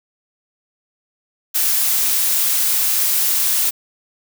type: noise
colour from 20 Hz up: blue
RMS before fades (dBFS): -17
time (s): 1.54-3.71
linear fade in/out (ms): 20
effects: none